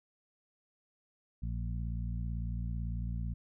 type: harmonic tone with a mistuned harmonic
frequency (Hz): 58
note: A#1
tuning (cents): -8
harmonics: 1 / 2 / 3 / 4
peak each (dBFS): -35 / -39 / -43 / -49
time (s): 1.42-3.34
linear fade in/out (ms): 10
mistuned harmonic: 4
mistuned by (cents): -17
effects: none